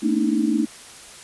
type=tone cluster; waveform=sine; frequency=222 / 240.9 / 289 / 314.9 Hz; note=A3 / B3 / D4 / D#4; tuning=+16 / -43 / -28 / +21 cents; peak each=-22 / -27 / -23 / -22 dBFS; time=0.02-0.66 s; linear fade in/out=20 ms; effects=white hiss -42 dBFS RMS until 1.23 s + resampled to 24000 Hz